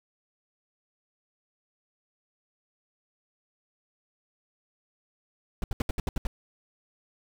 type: noise bursts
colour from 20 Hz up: brown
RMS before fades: -27 dBFS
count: 8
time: 5.62-6.27 s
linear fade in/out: 2 ms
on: 20 ms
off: 70 ms
effects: none